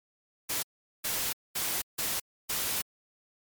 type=noise bursts at uneven times; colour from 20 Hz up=white; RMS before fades=-31 dBFS; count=5; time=0.49-0.63 / 1.04-1.33 / 1.55-1.82 / 1.98-2.2 / 2.49-2.82 s; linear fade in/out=10 ms; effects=MP3 96 kbps